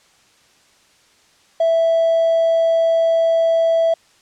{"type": "tone with hard clipping", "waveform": "triangle", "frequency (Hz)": 659.3, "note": "E5", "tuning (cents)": 0, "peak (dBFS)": -13, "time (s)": [1.6, 3.94], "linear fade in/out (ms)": 5, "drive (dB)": 4, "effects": ["white hiss -54 dBFS RMS until 4.21 s", "low-pass 7000 Hz 12 dB/octave"]}